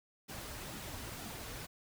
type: noise with flanger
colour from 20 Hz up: pink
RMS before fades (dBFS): -45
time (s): 0.28-1.67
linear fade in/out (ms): 20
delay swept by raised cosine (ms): 1.8 to 5.9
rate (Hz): 2.1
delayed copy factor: -0.5
effects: none